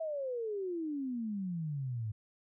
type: exponential sweep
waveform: sine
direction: down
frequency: 659.3 to 104.4 Hz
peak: -34 dBFS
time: 0-2.12 s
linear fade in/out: 10 ms
effects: none